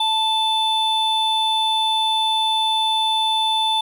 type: tone pair together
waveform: triangle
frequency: 880 / 3520 Hz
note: A5 / A7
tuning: 0 / 0 cents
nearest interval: 2 octaves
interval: 2400 cents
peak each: -18 dBFS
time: 0-3.81 s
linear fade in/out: 5 ms
effects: none